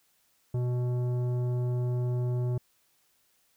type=tone with tanh clipping; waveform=triangle; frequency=123.47 Hz; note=B2; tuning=in tune; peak=-28 dBFS; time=0.54-2.58 s; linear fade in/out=5 ms; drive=16 dB; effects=white hiss -69 dBFS RMS until 3.56 s